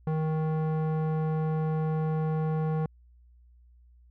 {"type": "tone with low-pass filter", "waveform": "square", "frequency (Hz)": 157, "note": "D#3", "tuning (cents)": 16, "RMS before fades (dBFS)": -28, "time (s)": [0.07, 2.86], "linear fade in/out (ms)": 2, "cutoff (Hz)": 930, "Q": 0.96, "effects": ["added 60 Hz sine -54 dBFS peak until 4.1 s"]}